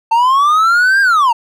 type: linear two-way sweep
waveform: triangle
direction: up then down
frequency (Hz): 890 to 1621 to 890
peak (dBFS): -6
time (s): 0.11-1.33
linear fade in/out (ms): 10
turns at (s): 1.01
effects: none